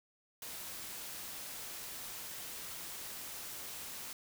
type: noise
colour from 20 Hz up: white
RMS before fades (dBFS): -45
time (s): 0.42-4.13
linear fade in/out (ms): 2
effects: none